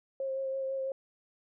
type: tone with vibrato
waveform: sine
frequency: 535 Hz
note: C5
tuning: 38 cents sharp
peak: -31 dBFS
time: 0.2-0.92 s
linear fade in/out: 2 ms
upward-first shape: sine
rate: 6 Hz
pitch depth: 16 cents each way
effects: none